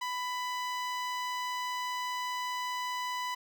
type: tone with notch filter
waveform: sawtooth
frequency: 995 Hz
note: B5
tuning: 13 cents sharp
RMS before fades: -35 dBFS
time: 0.01-3.35 s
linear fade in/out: 10 ms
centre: 11000 Hz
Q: 0.76
effects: none